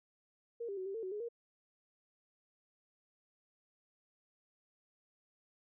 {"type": "tone with pitch steps", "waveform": "sine", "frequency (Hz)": [467.9, 398, 374.1, 391.1, 449.6, 374, 417.6, 469.7], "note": ["A#4", "G4", "F#4", "G4", "A4", "F#4", "G#4", "A#4"], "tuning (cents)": [6, 26, 19, -4, 37, 19, 10, 13], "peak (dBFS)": -38, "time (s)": [0.6, 1.288], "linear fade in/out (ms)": 10, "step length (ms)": 86, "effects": []}